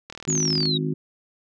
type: click train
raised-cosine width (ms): 0.2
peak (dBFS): -18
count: 23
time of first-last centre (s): 0.1-0.656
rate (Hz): 39.6
type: harmonic tone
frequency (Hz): 51.91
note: G#1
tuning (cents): 0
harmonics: 3 / 4 / 5 / 6 / 7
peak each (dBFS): -25 / -35 / -28 / -39 / -30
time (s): 0.27-0.94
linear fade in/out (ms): 10
type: exponential sweep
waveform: sine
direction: down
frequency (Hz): 7070 to 3729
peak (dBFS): -22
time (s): 0.28-0.78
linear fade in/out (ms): 10
effects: none